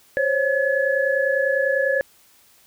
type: tone cluster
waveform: sine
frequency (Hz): 526 / 556 / 1705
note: C5 / C#5 / G#6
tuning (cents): +9 / +5 / +45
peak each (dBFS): -22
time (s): 0.17-2.01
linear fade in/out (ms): 0
effects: white hiss -55 dBFS RMS until 2.66 s